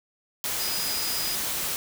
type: tone in noise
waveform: sine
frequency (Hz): 4953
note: D#8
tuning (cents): -9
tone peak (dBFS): -31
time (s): 0.6-1.35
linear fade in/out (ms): 0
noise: white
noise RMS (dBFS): -29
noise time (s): 0.44-1.76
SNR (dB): -5
effects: none